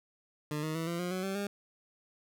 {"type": "tone with pitch steps", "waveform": "20% pulse", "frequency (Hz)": [150.2, 156.67, 163.42, 170.45, 177.8, 185.45, 193.44, 201.8], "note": ["D3", "D#3", "E3", "F3", "F3", "F#3", "G3", "G#3"], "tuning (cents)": [39, 12, -15, -42, 31, 4, -23, -49], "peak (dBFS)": -28, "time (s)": [0.51, 1.47], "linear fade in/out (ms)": 2, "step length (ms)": 120, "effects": []}